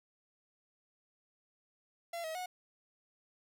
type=tone with pitch steps; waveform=45% pulse; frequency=681 / 638 / 730 Hz; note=F5 / D#5 / F#5; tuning=-44 / +43 / -24 cents; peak=-38 dBFS; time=2.13-2.46 s; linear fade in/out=5 ms; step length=110 ms; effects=none